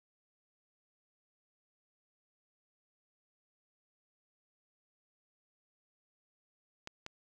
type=clicks; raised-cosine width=0.2 ms; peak=-25 dBFS; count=2; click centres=6.874 / 7.064 s; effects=none